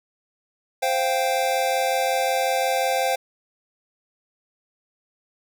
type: chord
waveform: square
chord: C suspended fourth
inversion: none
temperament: equal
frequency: 523.3 / 698.5 / 784 Hz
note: C5 / F5 / G5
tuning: 0 / 0 / 0 cents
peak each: -25 / -26 / -25 dBFS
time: 0.82-3.16 s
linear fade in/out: 10 ms
effects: none